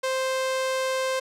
sawtooth tone, 523.3 Hz, C5, in tune, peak -20 dBFS, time 0.03-1.2 s, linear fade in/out 10 ms, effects low-pass 10000 Hz 12 dB/octave

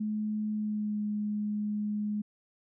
sine tone with pitch glide, 213.1 to 209.4 Hz, G#3 to G#3, +45 to +15 cents, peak -29 dBFS, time 0-2.22 s, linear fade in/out 10 ms, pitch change -30 cents, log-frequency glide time 0.52-1.01 s, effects none

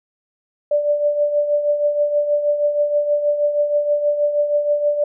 sine tone with tremolo, 587.3 Hz, D5, in tune, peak -12 dBFS, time 0.71-5.04 s, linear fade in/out 5 ms, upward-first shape triangle, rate 6.3 Hz, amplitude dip 65%, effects none

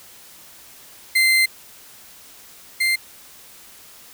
35% pulse tone pair in turn, 2078 / 2092 Hz, C7 / C7, -12 / -1 cents, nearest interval unison, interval 11 cents, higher second, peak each -12 / -15 dBFS, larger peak first, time 1.15-1.46 / 2.8-2.96 s, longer first, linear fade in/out 10 ms, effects white hiss -45 dBFS RMS until 4.13 s

